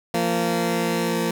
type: tone pair together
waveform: 15% pulse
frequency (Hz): 172.4 / 230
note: F3 / A#3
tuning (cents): -22 / -23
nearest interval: perfect fourth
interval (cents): 499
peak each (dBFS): -17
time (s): 0.14-1.31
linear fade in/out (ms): 2
effects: none